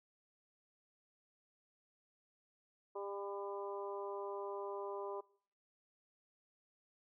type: harmonic tone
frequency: 200 Hz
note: G3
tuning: 35 cents sharp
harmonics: 2 / 3 / 4 / 5 / 6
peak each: -43 / -48 / -52 / -48 / -56 dBFS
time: 2.95-5.21 s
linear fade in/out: 10 ms
effects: noise-tail reverb RT60 0.6 s tail -24 dB re dry